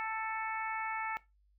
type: harmonic tone with a mistuned harmonic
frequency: 441.9 Hz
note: A4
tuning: 7 cents sharp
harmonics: 2 / 3 / 4 / 5 / 6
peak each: -38 / -40 / -43 / -40 / -51 dBFS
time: 0-1.17 s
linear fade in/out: 0 ms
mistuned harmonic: 6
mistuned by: -23 cents
effects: noise-tail reverb RT60 0.2 s tail -17 dB re dry + added 50 Hz sine -66 dBFS peak until 1.58 s